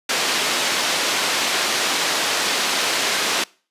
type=band-pass noise; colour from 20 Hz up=white; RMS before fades=-21 dBFS; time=0.09-3.44 s; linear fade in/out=5 ms; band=260 to 4800 Hz; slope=12 dB/octave; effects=noise-tail reverb RT60 0.4 s tail -24 dB re dry + resampled to 32000 Hz